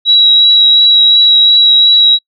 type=tone with vibrato; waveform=sine; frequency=3879 Hz; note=B7; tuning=32 cents flat; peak=-3 dBFS; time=0.05-2.19 s; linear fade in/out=50 ms; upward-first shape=triangle; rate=2.8 Hz; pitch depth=13 cents each way; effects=noise-tail reverb RT60 0.1 s tail -26 dB re dry